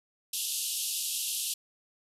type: band-pass noise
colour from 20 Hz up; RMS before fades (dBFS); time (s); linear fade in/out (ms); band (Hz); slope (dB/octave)
white; -33; 0.33-1.54; 5; 2700 to 13000; 96
effects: none